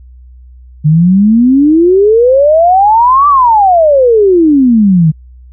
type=exponential two-way sweep; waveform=sine; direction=up then down; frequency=147 to 1181 to 150.7 Hz; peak=-3 dBFS; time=0.84-5.12 s; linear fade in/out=20 ms; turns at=3.28 s; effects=added 62 Hz sine -32 dBFS peak until 5.52 s